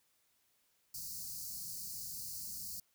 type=band-stop noise; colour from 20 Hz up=white; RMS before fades=-44 dBFS; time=0.94-2.8 s; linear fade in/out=5 ms; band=220 to 4300 Hz; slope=96 dB/octave; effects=white hiss -75 dBFS RMS until 2.94 s